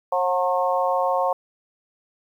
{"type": "harmonic tone with a mistuned harmonic", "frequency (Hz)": 180, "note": "F#3", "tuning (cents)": -47, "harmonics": [3, 4, 5, 6], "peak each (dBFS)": [-23, -24, -25, -26], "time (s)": [0.12, 1.33], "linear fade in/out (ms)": 5, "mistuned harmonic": 4, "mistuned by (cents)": 16, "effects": ["9-bit"]}